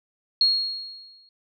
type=tone with exponential decay; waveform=sine; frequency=4292 Hz; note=C8; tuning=43 cents sharp; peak=-14 dBFS; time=0.41-1.29 s; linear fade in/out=2 ms; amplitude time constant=190 ms; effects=none